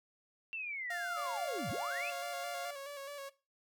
sine linear two-way sweep, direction down then up, 2729 to 86.2 to 2729 Hz, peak -38 dBFS, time 0.53-2.1 s, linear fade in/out 0 ms, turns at 1.7 s
sawtooth tone, 698.5 Hz, F5, in tune, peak -36 dBFS, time 0.9-2.71 s, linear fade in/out 5 ms
sawtooth tone with vibrato, 563 Hz, C#5, 27 cents sharp, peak -39 dBFS, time 1.16-3.3 s, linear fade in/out 20 ms, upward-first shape square, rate 4.7 Hz, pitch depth 37 cents each way
effects noise-tail reverb RT60 0.3 s tail -18 dB re dry

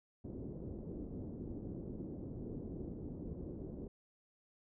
white low-pass noise, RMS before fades -45 dBFS, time 0.24-3.88 s, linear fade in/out 5 ms, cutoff 370 Hz, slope 24 dB/octave, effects none

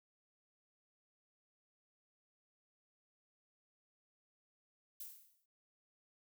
violet noise with exponential decay, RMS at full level -45 dBFS, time 5-5.46 s, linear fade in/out 5 ms, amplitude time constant 100 ms, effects none

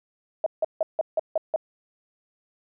sine tone bursts, 635 Hz, D#5, 35 cents sharp, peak -19 dBFS, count 7, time 0.44-1.561 s, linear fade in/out 2 ms, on 23 ms, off 160 ms, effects none

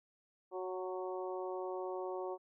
harmonic tone with a mistuned harmonic, 185 Hz, F#3, in tune, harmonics 2 / 3 / 4 / 5 / 6, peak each -40 / -44 / -46 / -48 / -50 dBFS, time 0.51-2.38 s, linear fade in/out 50 ms, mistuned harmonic 5, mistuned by -17 cents, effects none

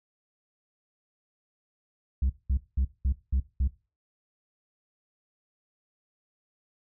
sine tone bursts, 65.7 Hz, C2, 8 cents sharp, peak -19 dBFS, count 6, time 2.22-3.676 s, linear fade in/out 5 ms, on 76 ms, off 200 ms, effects noise-tail reverb RT60 0.3 s tail -19 dB re dry + tanh soft clip ceiling -21 dBFS

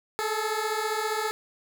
15% pulse beating tone pair, 425.3 / 440.3 Hz, G#4 / A4, +41 / +1 cents, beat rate 15 Hz, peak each -23 dBFS, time 0.19-1.31 s, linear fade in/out 0 ms, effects none

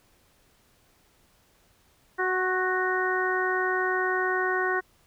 harmonic tone with a mistuned harmonic, 370.9 Hz, F#4, 4 cents sharp, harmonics 1 / 2 / 3 / 4 / 5, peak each -28 / -32 / -31 / -29 / -30 dBFS, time 2.18-4.81 s, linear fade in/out 20 ms, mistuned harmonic 3, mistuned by -25 cents, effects pink hiss -63 dBFS RMS until 5.06 s

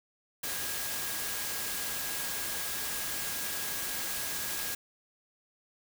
sine tone in noise, 1643 Hz, G#6, 19 cents flat, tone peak -45 dBFS, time 0.43-4.75 s, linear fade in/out 5 ms, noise white, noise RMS -35 dBFS, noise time 0.43-4.75 s, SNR -13 dB, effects none

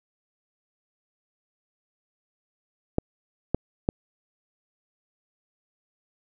clicks, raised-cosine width 2 ms, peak -8 dBFS, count 3, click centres 2.984 / 3.546 / 3.889 s, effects none

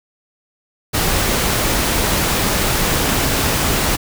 pink noise, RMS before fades -17 dBFS, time 0.93-3.97 s, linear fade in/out 20 ms, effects none

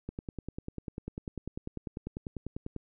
click train, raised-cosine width 3 ms, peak -24 dBFS, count 28, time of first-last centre 0.09-2.763 s, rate 10.1 Hz, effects none

